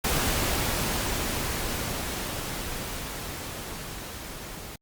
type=noise with level ramp; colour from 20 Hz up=pink; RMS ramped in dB=-25 to -40 dBFS; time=0.04-4.76 s; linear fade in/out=5 ms; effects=Opus 48 kbps